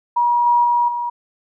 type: tone with level steps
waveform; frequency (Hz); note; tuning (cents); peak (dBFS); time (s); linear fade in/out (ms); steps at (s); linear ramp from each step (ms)
sine; 958; A#5; +47; -13 / -11 / -13 / -20; 0.16-1.1; 10; 0.46 / 0.64 / 0.88; 5
effects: none